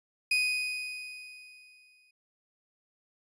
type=tone with exponential decay; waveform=35% pulse; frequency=2492 Hz; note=D#7; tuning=2 cents sharp; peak=-21 dBFS; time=0.31-2.11 s; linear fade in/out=5 ms; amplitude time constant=390 ms; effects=resampled to 22050 Hz